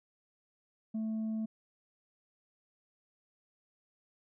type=tone with tanh clipping; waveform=sine; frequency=220 Hz; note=A3; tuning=in tune; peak=-33 dBFS; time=0.94-1.46 s; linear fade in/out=10 ms; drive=2 dB; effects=none